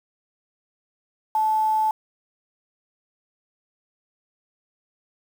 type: tone with quantisation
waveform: sine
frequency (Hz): 870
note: A5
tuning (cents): -20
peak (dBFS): -18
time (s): 1.35-1.91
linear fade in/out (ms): 2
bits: 7
effects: none